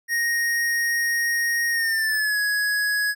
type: tone with pitch glide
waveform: square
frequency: 1867 to 1672.9 Hz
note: A#6 to G#6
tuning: +2 to +12 cents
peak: -21 dBFS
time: 0.08-3.15 s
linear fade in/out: 50 ms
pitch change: -190 cents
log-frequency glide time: 1.72-2.39 s
effects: none